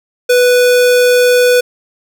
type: tone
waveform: square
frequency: 493.9 Hz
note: B4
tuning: in tune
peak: -7 dBFS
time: 0.29-1.61 s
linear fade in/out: 10 ms
effects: none